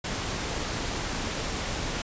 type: noise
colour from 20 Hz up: pink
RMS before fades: -31 dBFS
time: 0.04-2.02 s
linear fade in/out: 5 ms
effects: resampled to 16000 Hz